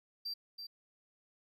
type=tone with echo; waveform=triangle; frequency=4700 Hz; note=D8; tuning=1 cent sharp; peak=-36 dBFS; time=0.25-0.34 s; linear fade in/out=10 ms; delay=330 ms; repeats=1; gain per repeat=-6 dB; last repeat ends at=0.67 s; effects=none